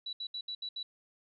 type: tone bursts at uneven times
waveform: sine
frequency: 3935 Hz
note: B7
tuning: 7 cents flat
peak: -36 dBFS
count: 6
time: 0.06-0.13 / 0.2-0.27 / 0.34-0.41 / 0.48-0.55 / 0.62-0.69 / 0.76-0.83 s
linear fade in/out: 5 ms
effects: none